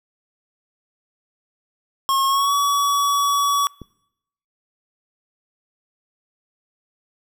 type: tone with pitch glide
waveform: square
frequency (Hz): 1083 to 1134.9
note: C#6 to C#6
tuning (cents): -41 to +40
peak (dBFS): -17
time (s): 2.09-3.67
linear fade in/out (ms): 0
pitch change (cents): +81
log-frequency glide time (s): 2.27-2.54
type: click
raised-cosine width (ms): 3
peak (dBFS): -22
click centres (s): 3.817
effects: noise-tail reverb RT60 0.8 s tail -25 dB re dry